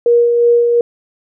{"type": "tone with tremolo", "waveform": "sine", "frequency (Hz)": 474.4, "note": "A#4", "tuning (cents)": 30, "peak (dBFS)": -6, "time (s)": [0.06, 0.81], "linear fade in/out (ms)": 2, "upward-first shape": "sine", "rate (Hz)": 2.8, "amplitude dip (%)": 35, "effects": []}